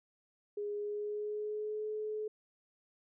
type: tone with pitch glide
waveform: sine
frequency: 412.8 to 428.3 Hz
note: G#4 to A4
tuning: -10 to -47 cents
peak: -35 dBFS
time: 0.57-2.28 s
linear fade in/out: 5 ms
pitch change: +63 cents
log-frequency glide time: 0.73-1.87 s
effects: none